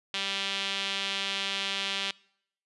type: tone with band-pass filter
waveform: sawtooth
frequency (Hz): 196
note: G3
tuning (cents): 0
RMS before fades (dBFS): -32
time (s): 0.14-2.11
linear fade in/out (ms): 0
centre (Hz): 3300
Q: 2.7
effects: noise-tail reverb RT60 0.7 s tail -24 dB re dry + resampled to 24000 Hz